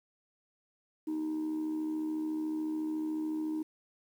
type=tone with amplitude modulation; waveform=sine; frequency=311.5 Hz; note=D#4; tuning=2 cents sharp; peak=-27 dBFS; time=1.07-3.63 s; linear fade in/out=10 ms; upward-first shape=sine; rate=73.9 Hz; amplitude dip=55%; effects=tanh soft clip ceiling -29 dBFS + 10-bit